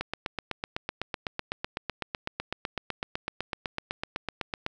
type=click train; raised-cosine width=0.3 ms; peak=-14 dBFS; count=38; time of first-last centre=0.01-4.664 s; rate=7.95 Hz; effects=none